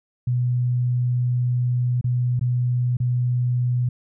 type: tone with dropouts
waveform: sine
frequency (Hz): 123.47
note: B2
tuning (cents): 0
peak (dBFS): -18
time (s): 0.27-3.89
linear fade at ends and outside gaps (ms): 5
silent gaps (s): 2.012-2.042 / 2.395-2.411 / 2.97-3.001
effects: none